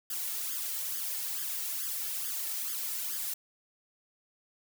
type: noise with flanger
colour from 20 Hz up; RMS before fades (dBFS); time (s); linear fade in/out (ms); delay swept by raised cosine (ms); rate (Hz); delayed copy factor
blue; -35; 0.1-3.34; 5; 0.6 to 2.3; 2.3; +0.85
effects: none